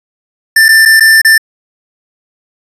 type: tone with dropouts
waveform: square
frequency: 1779 Hz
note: A6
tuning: 19 cents sharp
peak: -3 dBFS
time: 0.56-1.38 s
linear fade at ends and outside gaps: 5 ms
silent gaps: 0.684-0.688 / 0.853-0.857 / 0.998-1.006 / 1.217-1.248 s
effects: resampled to 32000 Hz